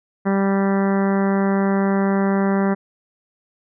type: harmonic tone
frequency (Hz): 196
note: G3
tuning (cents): 0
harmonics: 1 / 2 / 3 / 4 / 5 / 6 / 7 / 8 / 9 / 10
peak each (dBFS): -17 / -23 / -27 / -29 / -31 / -33 / -34 / -35 / -36 / -37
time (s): 0.25-2.75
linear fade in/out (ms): 20
effects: none